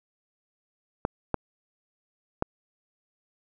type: clicks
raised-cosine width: 1 ms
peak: -10 dBFS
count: 3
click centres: 1.051 / 1.343 / 2.424 s
effects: none

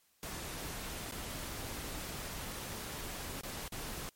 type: noise with dropouts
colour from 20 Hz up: pink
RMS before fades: -42 dBFS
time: 0.23-4.09 s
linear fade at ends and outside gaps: 0 ms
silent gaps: 1.111-1.122 / 3.41-3.434 / 3.679-3.722 s
effects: white hiss -71 dBFS RMS until 4.15 s + MP3 64 kbps

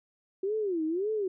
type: tone with vibrato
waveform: sine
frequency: 370 Hz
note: F#4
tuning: in tune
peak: -27 dBFS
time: 0.43-1.28 s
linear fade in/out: 5 ms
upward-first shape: sine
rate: 1.8 Hz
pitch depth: 290 cents each way
effects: none

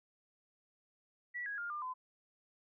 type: tone with pitch steps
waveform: sine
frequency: 1946 / 1655.4 / 1408.2 / 1197.9 / 1019 Hz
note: B6 / G#6 / F6 / D6 / C6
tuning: -26 / -6 / +14 / +34 / -46 cents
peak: -38 dBFS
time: 1.34-1.94 s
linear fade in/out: 20 ms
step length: 120 ms
effects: none

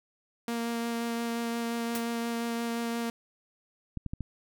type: tone with vibrato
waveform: sawtooth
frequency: 233.1 Hz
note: A#3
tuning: in tune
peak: -26 dBFS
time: 0.48-3.1 s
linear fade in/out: 2 ms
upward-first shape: sine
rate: 5.7 Hz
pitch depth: 10 cents each way
type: noise with exponential decay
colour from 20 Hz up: white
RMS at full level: -32 dBFS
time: 1.95-2.08 s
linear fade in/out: 0 ms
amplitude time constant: 27 ms
type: clicks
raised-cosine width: 5 ms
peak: -22 dBFS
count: 4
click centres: 3.973 / 4.063 / 4.135 / 4.207 s
effects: none

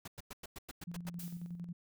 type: noise bursts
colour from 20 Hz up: pink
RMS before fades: -46 dBFS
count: 9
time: 0.05-1.094 s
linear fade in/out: 5 ms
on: 28 ms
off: 99 ms
type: tone with tremolo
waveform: sine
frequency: 173 Hz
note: F3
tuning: 16 cents flat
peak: -39 dBFS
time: 0.87-1.73 s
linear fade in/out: 10 ms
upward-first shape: square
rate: 11 Hz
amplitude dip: 50%
type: noise with exponential decay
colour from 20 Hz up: blue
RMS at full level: -45 dBFS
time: 1.19-1.6 s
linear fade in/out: 5 ms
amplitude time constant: 87 ms
effects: none

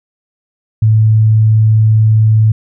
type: tone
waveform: sine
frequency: 109.4 Hz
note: A2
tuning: 9 cents flat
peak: -5 dBFS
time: 0.82-2.52 s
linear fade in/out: 5 ms
effects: none

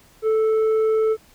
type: tone with tanh clipping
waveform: sine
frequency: 438.9 Hz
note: A4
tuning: 4 cents flat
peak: -17 dBFS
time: 0.22-1.17 s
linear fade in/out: 50 ms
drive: 5 dB
effects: pink hiss -53 dBFS RMS until 1.34 s

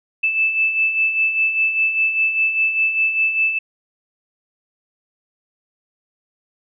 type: beating tone pair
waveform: sine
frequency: 2628 / 2633 Hz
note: E7 / E7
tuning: -6 / -3 cents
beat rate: 5 Hz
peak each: -24 / -16 dBFS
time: 0.23-3.59 s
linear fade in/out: 10 ms
effects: none

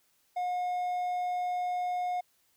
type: tone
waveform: triangle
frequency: 720 Hz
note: F#5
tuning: 47 cents flat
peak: -27 dBFS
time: 0.36-2.21 s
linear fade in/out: 10 ms
effects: white hiss -70 dBFS RMS until 2.56 s

